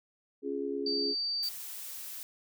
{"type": "chord", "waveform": "sine", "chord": "Db major", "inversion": "none", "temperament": "just", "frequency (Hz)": [277.2, 346.5, 415.8], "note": ["Db4", "F4", "Ab4"], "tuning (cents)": [0, -14, 2], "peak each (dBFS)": [-36, -39, -34], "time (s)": [0.42, 1.15], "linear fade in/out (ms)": 50}
{"type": "tone", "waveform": "sine", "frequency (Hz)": 4628, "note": "D8", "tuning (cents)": -26, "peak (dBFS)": -30, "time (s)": [0.86, 1.49], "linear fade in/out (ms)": 5}
{"type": "noise", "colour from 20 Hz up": "blue", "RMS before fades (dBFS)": -42, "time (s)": [1.43, 2.23], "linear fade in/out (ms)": 0}
{"effects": []}